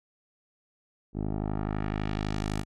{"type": "tone with low-pass filter sweep", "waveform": "10% pulse", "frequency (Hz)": 51.91, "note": "G#1", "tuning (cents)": 0, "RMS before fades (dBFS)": -31, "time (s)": [1.13, 2.65], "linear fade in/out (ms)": 50, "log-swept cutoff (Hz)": [420, 11000], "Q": 1, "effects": []}